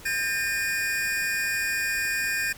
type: tone cluster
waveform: square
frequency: 1598 / 1812 / 2457 Hz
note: G6 / A#6 / D#7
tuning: +33 / -50 / -22 cents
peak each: -30 dBFS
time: 0.05-2.53 s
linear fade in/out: 10 ms
effects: pink hiss -46 dBFS RMS until 2.57 s